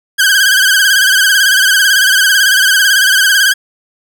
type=tone with vibrato; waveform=sawtooth; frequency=1573 Hz; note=G6; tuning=6 cents sharp; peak=-3 dBFS; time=0.18-3.54 s; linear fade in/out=20 ms; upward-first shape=sine; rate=18 Hz; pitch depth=86 cents each way; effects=none